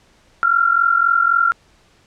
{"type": "tone pair together", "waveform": "sine", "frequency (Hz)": [1356.2, 1400], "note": ["E6", "F6"], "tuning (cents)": [49, 4], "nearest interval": "minor second", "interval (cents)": 55, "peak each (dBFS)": -15, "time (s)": [0.43, 1.52], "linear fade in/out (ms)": 0, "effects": ["pink hiss -54 dBFS RMS until 2.06 s", "low-pass 7000 Hz 12 dB/octave"]}